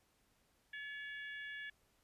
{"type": "harmonic tone with a mistuned harmonic", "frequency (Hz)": 564, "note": "C#5", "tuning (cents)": 30, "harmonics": [3, 4, 5, 6], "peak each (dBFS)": [-45, -53, -57, -56], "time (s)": [0.73, 1.7], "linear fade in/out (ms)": 5, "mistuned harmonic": 3, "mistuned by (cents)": 24, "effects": ["pink hiss -75 dBFS RMS until 2.03 s", "resampled to 32000 Hz"]}